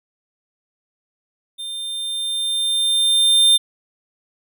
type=tone with level ramp; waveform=square; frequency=3600 Hz; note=A7; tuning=39 cents sharp; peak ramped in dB=-28 to -10 dBFS; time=1.58-3.58 s; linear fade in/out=20 ms; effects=none